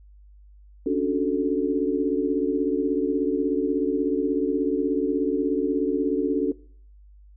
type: chord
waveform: sine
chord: D major seventh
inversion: third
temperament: equal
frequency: 277.2 / 293.7 / 370 / 440 Hz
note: C#4 / D4 / F#4 / A4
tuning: 0 / 0 / 0 / 0 cents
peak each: -26 dBFS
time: 0.86-6.52 s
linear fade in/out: 5 ms
effects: noise-tail reverb RT60 0.5 s tail -20 dB re dry + added 50 Hz sine -47 dBFS peak until 7.36 s